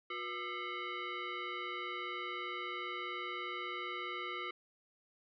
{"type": "tone with frequency modulation", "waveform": "sine", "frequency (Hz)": 484.5, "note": "B4", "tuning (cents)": -33, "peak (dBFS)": -38, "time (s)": [0.1, 4.51], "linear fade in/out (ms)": 5, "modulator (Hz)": 846, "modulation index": 2.9, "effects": []}